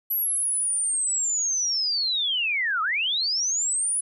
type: linear two-way sweep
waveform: sine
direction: down then up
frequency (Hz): 11840 to 1219 to 10120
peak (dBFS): -22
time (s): 0.1-4.01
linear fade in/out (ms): 10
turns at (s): 2.82
effects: none